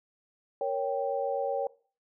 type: chord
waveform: sine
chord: G diminished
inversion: first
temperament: equal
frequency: 466.2 / 554.4 / 784 Hz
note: Bb4 / Db5 / G5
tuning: 0 / 0 / 0 cents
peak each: -33 / -30 / -33 dBFS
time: 0.61-1.67 s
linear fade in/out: 2 ms
effects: noise-tail reverb RT60 0.4 s tail -20 dB re dry